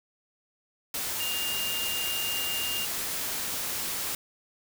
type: tone in noise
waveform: sine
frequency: 2812 Hz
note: F7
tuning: 11 cents sharp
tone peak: -31 dBFS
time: 1.2-2.85 s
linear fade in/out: 2 ms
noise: white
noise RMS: -32 dBFS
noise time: 0.94-4.15 s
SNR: -2 dB
effects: none